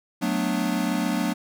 square chord, B minor seventh, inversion second, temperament equal, 185 / 220 / 246.9 / 293.7 Hz, F#3 / A3 / B3 / D4, 0 / 0 / 0 / 0 cents, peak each -29 dBFS, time 0.21-1.34 s, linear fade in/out 20 ms, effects none

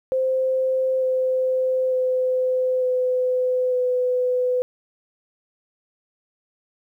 sine tone with pitch steps, 521 / 515.9 / 510.9 / 505.9 / 500.9 Hz, C5 / C5 / C5 / B4 / B4, -7 / -24 / -41 / +42 / +24 cents, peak -18 dBFS, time 0.12-4.62 s, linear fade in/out 0 ms, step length 900 ms, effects 10-bit

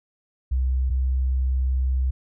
sine tone pair in turn, 64.4 / 64.69 Hz, C2 / C2, -27 / -19 cents, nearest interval unison, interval 8 cents, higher second, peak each -19 dBFS, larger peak neither, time 0.51-0.9 / 0.9-2.11 s, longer second, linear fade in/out 10 ms, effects none

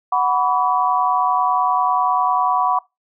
sine chord, F# suspended fourth, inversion none, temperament equal with one note detuned, 740 / 987.8 / 1137.9 Hz, F#5 / B5 / C#6, 0 / 0 / +45 cents, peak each -19 dBFS, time 0.12-2.79 s, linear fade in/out 5 ms, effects noise-tail reverb RT60 0.2 s tail -22 dB re dry

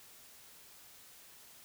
silence, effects white hiss -57 dBFS RMS until 1.64 s

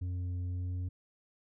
sine tone with tanh clipping, 90.1 Hz, F#2, 45 cents flat, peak -34 dBFS, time 0.01-0.89 s, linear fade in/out 10 ms, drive 5 dB, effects none

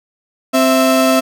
35% pulse tone pair together, 261.6 / 659.3 Hz, C4 / E5, 0 / 0 cents, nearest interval octave + major third, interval 1600 cents, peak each -11 dBFS, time 0.53-1.21 s, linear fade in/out 20 ms, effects none

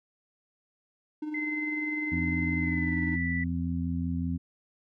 triangle tone with tremolo, 304 Hz, D#4, 40 cents flat, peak -28 dBFS, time 1.22-3.16 s, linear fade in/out 5 ms, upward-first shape sine, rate 20 Hz, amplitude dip 50%
sine tone with pitch glide, 2061 to 1971.3 Hz, C7 to B6, -27 to -4 cents, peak -31 dBFS, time 1.34-3.44 s, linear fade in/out 5 ms, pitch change -77 cents, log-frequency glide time 2.6-2.96 s
harmonic tone, 85.3 Hz, F2, 40 cents flat, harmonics 1 / 2 / 3, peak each -32 / -32 / -32 dBFS, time 2.11-4.38 s, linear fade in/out 20 ms
effects none

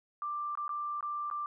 sine tone with dropouts, 1181 Hz, D6, 9 cents sharp, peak -33 dBFS, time 0.22-1.46 s, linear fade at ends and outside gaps 1 ms, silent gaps 0.553-0.574 / 0.68-0.692 / 1.008-1.027 / 1.301-1.312 s, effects none

